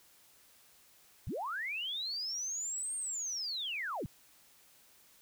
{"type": "linear two-way sweep", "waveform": "sine", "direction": "up then down", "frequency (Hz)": [58.7, 8740, 79.2], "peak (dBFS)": -35, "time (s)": [1.27, 4.06], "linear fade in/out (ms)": 0, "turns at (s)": 2.96, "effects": ["white hiss -63 dBFS RMS until 5.21 s"]}